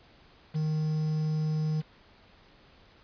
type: tone with quantisation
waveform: triangle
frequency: 155.1 Hz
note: D#3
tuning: 5 cents flat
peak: -24 dBFS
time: 0.54-1.82 s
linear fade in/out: 20 ms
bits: 8
effects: pink hiss -58 dBFS RMS until 3.03 s + resampled to 11025 Hz